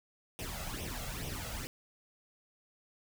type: noise with flanger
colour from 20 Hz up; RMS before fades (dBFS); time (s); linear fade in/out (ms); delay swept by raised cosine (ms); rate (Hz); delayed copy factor
pink; -40; 0.39-1.67; 0; 0.33 to 1.53; 2.3; +0.7
effects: none